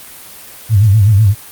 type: tone with vibrato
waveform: sine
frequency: 103.83 Hz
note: G#2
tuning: in tune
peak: -5 dBFS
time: 0.69-1.35 s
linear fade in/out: 50 ms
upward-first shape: sine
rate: 8 Hz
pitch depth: 140 cents each way
effects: white hiss -34 dBFS RMS until 1.51 s + Opus 32 kbps